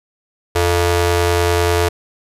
sawtooth ring-modulated tone, 259.9 Hz, C4, 11 cents flat, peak -6 dBFS, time 0.55-1.89 s, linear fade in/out 10 ms, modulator 175 Hz, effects resampled to 32000 Hz + 8-bit

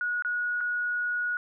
sine tone with dropouts, 1455 Hz, F#6, 29 cents flat, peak -26 dBFS, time 0.01-1.37 s, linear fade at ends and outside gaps 1 ms, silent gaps 0.223-0.248 / 0.606-0.61 s, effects none

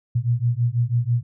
sine beating tone pair, 116.7 / 122.8 Hz, A#2 / B2, +2 / -9 cents, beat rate 6.1 Hz, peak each -21 dBFS, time 0.15-1.23 s, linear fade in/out 10 ms, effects none

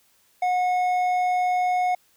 triangle tone with hard clipping, 727 Hz, F#5, 31 cents flat, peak -21 dBFS, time 0.42-1.95 s, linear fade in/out 5 ms, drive 9 dB, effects white hiss -62 dBFS RMS until 2.16 s

